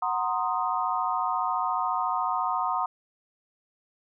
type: chord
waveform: sine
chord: C half-diminished seventh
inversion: second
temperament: equal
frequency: 740 / 932.3 / 1046.5 / 1244.5 Hz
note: Gb5 / Bb5 / C6 / Eb6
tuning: 0 / 0 / 0 / 0 cents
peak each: -30 dBFS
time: 0.02-2.86 s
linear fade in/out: 5 ms
effects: none